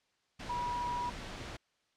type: tone in noise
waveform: sine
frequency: 970 Hz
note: B5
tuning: 31 cents flat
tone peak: -33 dBFS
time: 0.49-1.1 s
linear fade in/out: 10 ms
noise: pink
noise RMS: -43 dBFS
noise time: 0.39-1.57 s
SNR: +7 dB
effects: white hiss -75 dBFS RMS until 1.96 s + low-pass 5000 Hz 12 dB/octave